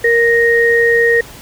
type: tone pair together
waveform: sine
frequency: 467.1 / 1865.2 Hz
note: A#4 / A#6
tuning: +3 / +1 cents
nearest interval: 2 octaves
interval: 2398 cents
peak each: -11 dBFS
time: 0.04-1.21 s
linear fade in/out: 5 ms
effects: pink hiss -35 dBFS RMS until 1.41 s